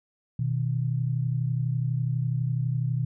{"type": "tone pair together", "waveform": "sine", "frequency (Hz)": [123.47, 155.56], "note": ["B2", "D#3"], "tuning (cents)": [0, 0], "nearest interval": "major third", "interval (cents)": 400, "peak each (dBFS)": [-25, -29], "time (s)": [0.39, 3.05], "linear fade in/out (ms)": 5, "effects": []}